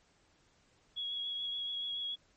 sine tone with vibrato, 3334 Hz, G#7, 6 cents sharp, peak -35 dBFS, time 0.96-2.16 s, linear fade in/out 20 ms, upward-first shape triangle, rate 7 Hz, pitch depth 21 cents each way, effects pink hiss -69 dBFS RMS until 2.36 s + MP3 32 kbps

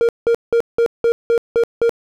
triangle tone bursts, 466.2 Hz, A#4, in tune, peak -9 dBFS, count 8, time 0.01-1.894 s, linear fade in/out 0 ms, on 78 ms, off 180 ms, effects none

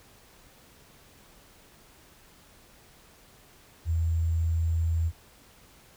sine tone with sample-and-hold, 82.3 Hz, E2, 2 cents flat, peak -23 dBFS, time 3.85-5.12 s, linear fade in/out 50 ms, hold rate 7350 Hz, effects pink hiss -56 dBFS RMS until 5.96 s

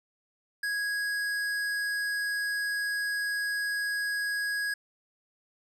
sine tone with hard clipping, 1657 Hz, G#6, 4 cents flat, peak -30 dBFS, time 0.63-4.74 s, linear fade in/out 5 ms, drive 13 dB, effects none

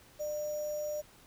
sine tone with sample-and-hold, 599 Hz, D5, 34 cents sharp, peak -33 dBFS, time 0.19-1.02 s, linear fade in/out 20 ms, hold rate 6300 Hz, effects pink hiss -59 dBFS RMS until 1.26 s

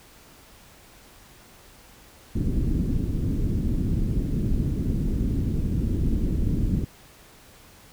pink low-pass noise, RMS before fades -24 dBFS, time 2.35-6.85 s, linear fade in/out 10 ms, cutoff 300 Hz, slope 24 dB/octave, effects pink hiss -51 dBFS RMS until 7.92 s

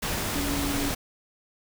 sine tone in noise, 283 Hz, C#4, 36 cents sharp, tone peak -29 dBFS, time 0.35-0.9 s, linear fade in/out 10 ms, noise pink, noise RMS -29 dBFS, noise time 0.02-0.95 s, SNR -3 dB, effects none

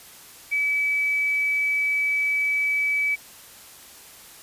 sine tone, 2293 Hz, D7, 42 cents flat, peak -20 dBFS, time 0.51-3.16 s, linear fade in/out 20 ms, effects white hiss -46 dBFS RMS until 4.42 s + resampled to 32000 Hz

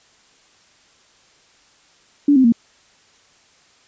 sine tone with pitch steps, 287.8 / 261.1 / 232.7 Hz, D4 / C4 / A#3, -35 / -3 / -3 cents, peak -9 dBFS, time 2.28-2.523 s, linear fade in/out 5 ms, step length 81 ms, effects white hiss -54 dBFS RMS until 3.87 s + resampled to 16000 Hz

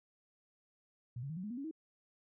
sine tone with pitch steps, 120.8 / 138.76 / 159.4 / 183.1 / 210.3 / 241.6 / 277.5 / 318.8 Hz, B2 / C#3 / D#3 / F#3 / G#3 / B3 / C#4 / D#4, -38 / +2 / +42 / -18 / +22 / -38 / +2 / +42 cents, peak -39 dBFS, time 1.16-1.712 s, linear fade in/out 5 ms, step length 69 ms, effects none

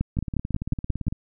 two click trains, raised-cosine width 5 ms, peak -11 / -17 dBFS, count 7 / 18, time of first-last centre 0.01-1.081 / 0.17-1.125 s, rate 5.6 / 17.8 Hz, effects none

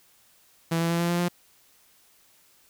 sawtooth tone with pitch steps, 165.6 / 167.52 / 169.47 / 171.44 / 173.43 / 175.45 Hz, E3 / E3 / E3 / F3 / F3 / F3, +8 / +28 / +48 / -32 / -12 / +8 cents, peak -19 dBFS, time 0.71-1.286 s, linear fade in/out 10 ms, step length 96 ms, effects white hiss -60 dBFS RMS until 2.69 s

